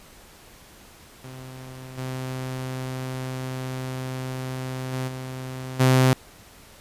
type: tone with level steps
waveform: sawtooth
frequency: 129.6 Hz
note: C3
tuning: 16 cents flat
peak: -34 / -25 / -22 / -28 / -11 dBFS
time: 1.24-6.13 s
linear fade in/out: 0 ms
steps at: 1.97 / 4.92 / 5.07 / 5.79 s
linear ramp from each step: 20 ms
effects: pink hiss -49 dBFS RMS until 6.8 s + resampled to 32000 Hz